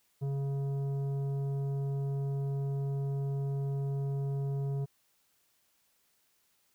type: tone with tanh clipping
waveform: triangle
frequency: 138.59 Hz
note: C#3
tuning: in tune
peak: -32 dBFS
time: 0.21-4.86 s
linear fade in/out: 20 ms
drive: 14 dB
effects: white hiss -72 dBFS RMS until 6.74 s

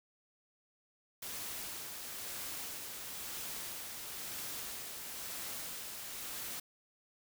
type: noise with tremolo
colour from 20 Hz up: white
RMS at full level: -42 dBFS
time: 1.22-6.6 s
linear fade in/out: 5 ms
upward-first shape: sine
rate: 1 Hz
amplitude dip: 30%
effects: none

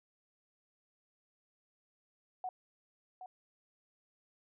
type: tone with echo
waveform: sine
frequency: 740 Hz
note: F#5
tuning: in tune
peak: -36 dBFS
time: 2.44-2.49 s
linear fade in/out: 2 ms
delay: 770 ms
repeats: 1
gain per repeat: -9 dB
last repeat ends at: 3.26 s
effects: none

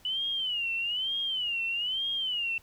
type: tone with vibrato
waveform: sine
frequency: 2960 Hz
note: F#7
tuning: in tune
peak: -28 dBFS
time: 0.05-2.58 s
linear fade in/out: 2 ms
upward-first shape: sine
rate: 1.1 Hz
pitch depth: 160 cents each way
effects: pink hiss -59 dBFS RMS until 2.62 s

